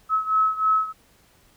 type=beating tone pair; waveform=sine; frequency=1289 / 1292.2 Hz; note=E6 / E6; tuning=-39 / -35 cents; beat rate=3.2 Hz; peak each=-20 / -23 dBFS; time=0.09-0.93 s; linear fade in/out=50 ms; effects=pink hiss -58 dBFS RMS until 1.56 s